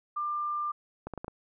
sine tone, 1193 Hz, D6, 27 cents sharp, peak -29 dBFS, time 0.16-0.72 s, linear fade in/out 10 ms
clicks, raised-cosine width 1 ms, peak -23 dBFS, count 5, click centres 1.07 / 1.137 / 1.177 / 1.245 / 1.281 s
effects none

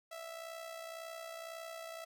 sawtooth tone with amplitude modulation, 659.3 Hz, E5, in tune, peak -38 dBFS, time 0.11-2.05 s, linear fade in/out 10 ms, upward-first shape sine, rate 61.9 Hz, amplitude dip 55%, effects none

